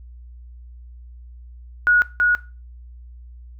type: tone with echo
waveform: sine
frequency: 1454 Hz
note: F#6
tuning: 31 cents flat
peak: -12 dBFS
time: 1.87-2.02 s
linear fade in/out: 0 ms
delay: 330 ms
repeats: 1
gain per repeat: -2 dB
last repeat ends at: 2.35 s
effects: noise-tail reverb RT60 0.3 s tail -18 dB re dry + added 60 Hz sine -38 dBFS peak until 3.59 s